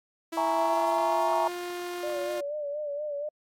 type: tone with pitch glide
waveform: sawtooth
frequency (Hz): 329.6 to 353.3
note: E4 to F4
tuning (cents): 0 to +20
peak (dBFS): -29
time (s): 0.32-2.41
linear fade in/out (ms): 10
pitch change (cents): +120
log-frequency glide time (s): 0.48-1.32
type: chord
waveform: sine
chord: A# half-diminished seventh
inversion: second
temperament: equal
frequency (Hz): 659.3 / 830.6 / 932.3 / 1108.7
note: E5 / G#5 / A#5 / C#6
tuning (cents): 0 / 0 / 0 / 0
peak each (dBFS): -27 / -31 / -27 / -33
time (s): 0.37-1.48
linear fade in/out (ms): 2
type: tone with vibrato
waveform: sine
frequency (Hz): 587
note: D5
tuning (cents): -1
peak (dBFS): -30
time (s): 2.03-3.29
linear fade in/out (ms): 5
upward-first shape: sine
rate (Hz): 4.2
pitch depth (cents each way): 57
effects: AAC 64 kbps